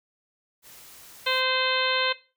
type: noise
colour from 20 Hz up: white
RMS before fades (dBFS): -48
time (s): 0.62-1.43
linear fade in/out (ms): 50
type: harmonic tone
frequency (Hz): 517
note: C5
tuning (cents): -21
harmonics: 1 / 2 / 3 / 4 / 5 / 6 / 7 / 8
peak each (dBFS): -30 / -30 / -30 / -30 / -30 / -30 / -30 / -30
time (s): 1.26-2.13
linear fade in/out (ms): 10
effects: noise-tail reverb RT60 0.3 s tail -17 dB re dry